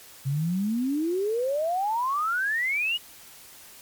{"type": "exponential sweep", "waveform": "sine", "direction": "up", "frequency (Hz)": [130.81, 2953], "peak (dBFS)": -23, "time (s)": [0.25, 2.98], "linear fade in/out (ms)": 20, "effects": ["white hiss -48 dBFS RMS until 3.81 s", "MP3 96 kbps"]}